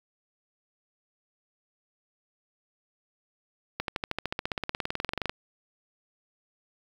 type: accelerating click train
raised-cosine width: 0.3 ms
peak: -13 dBFS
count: 27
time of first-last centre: 3.8-5.295 s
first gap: 82 ms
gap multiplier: 0.97
effects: 7-bit